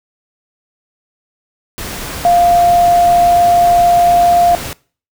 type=tone in noise; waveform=sine; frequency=698.5 Hz; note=F5; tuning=in tune; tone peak=-6 dBFS; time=2.25-4.55 s; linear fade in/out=0 ms; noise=pink; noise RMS=-24 dBFS; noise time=1.78-4.73 s; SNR=+15 dB; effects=noise-tail reverb RT60 0.4 s tail -22 dB re dry